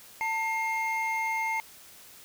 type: tone pair together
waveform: triangle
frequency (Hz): 895.1 / 2129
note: A5 / C7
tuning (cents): +29 / +30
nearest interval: octave + minor third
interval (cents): 1501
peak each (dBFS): -28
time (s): 0.21-1.6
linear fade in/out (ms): 0
effects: white hiss -51 dBFS RMS until 2.24 s